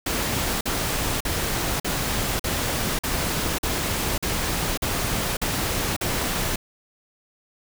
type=noise bursts; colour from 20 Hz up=pink; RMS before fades=-25 dBFS; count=11; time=0.06-6.56 s; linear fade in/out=5 ms; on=550 ms; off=45 ms; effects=none